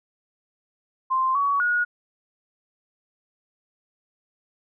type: tone with pitch steps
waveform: sine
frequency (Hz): 1046 / 1127 / 1448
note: C6 / C#6 / F#6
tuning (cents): -1 / +28 / -38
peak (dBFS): -19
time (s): 1.1-1.85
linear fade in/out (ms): 20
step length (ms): 250
effects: none